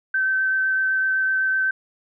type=tone with vibrato; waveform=sine; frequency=1542 Hz; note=G6; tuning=29 cents flat; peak=-18 dBFS; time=0.14-1.71 s; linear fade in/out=5 ms; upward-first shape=sine; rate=7.9 Hz; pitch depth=10 cents each way; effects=none